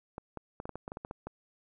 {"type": "clicks", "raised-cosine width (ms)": 1, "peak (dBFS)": -25, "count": 12, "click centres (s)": [0.181, 0.373, 0.601, 0.655, 0.693, 0.756, 0.879, 0.919, 0.971, 1.049, 1.111, 1.27], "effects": []}